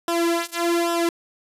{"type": "tone with flanger", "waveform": "sawtooth", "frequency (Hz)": 340, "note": "F4", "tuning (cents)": -46, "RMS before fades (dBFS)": -22, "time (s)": [0.08, 1.09], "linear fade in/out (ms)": 2, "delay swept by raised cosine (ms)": [0.45, 2.95], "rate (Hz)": 1.2, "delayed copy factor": -0.95, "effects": ["resampled to 32000 Hz"]}